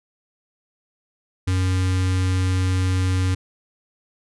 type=tone with notch filter; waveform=square; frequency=92.8 Hz; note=F#2; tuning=6 cents sharp; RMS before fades=-20 dBFS; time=1.47-3.35 s; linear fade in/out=10 ms; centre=660 Hz; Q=0.83; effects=resampled to 24000 Hz